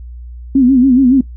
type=tone with vibrato; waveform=sine; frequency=258.8 Hz; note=C4; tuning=19 cents flat; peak=-5 dBFS; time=0.55-1.21 s; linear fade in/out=5 ms; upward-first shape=sine; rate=7.1 Hz; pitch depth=110 cents each way; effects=noise-tail reverb RT60 0.1 s tail -18 dB re dry + added 60 Hz sine -27 dBFS peak until 1.36 s